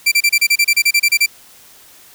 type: tone bursts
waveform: sawtooth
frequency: 2349 Hz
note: D7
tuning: in tune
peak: -6 dBFS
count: 14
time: 0.06-1.262 s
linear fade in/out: 10 ms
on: 58 ms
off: 30 ms
effects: white hiss -44 dBFS RMS until 2.14 s